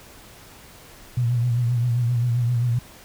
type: tone with vibrato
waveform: sine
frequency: 120.4 Hz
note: B2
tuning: 44 cents flat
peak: -18 dBFS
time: 1.17-2.79 s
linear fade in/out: 5 ms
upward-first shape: triangle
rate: 7.6 Hz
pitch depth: 68 cents each way
effects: pink hiss -46 dBFS RMS until 3.04 s